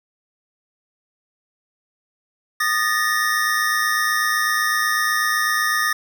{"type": "tone cluster", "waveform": "square", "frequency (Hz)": [1227, 1758, 1866], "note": ["D#6", "A6", "A#6"], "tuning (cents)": [-25, -2, 1], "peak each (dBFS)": -23, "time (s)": [2.6, 5.93], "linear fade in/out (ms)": 5, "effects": []}